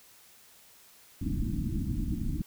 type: low-pass noise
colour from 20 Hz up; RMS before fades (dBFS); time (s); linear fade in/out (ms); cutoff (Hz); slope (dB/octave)
pink; -31; 1.21-2.42; 5; 320; 96
effects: white hiss -57 dBFS RMS until 2.46 s